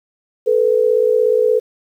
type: tone pair together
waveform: sine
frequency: 437.1 / 493.9 Hz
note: A4 / B4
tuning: -11 / 0 cents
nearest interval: major second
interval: 211 cents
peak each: -14 dBFS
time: 0.46-1.6 s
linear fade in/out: 20 ms
effects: 8-bit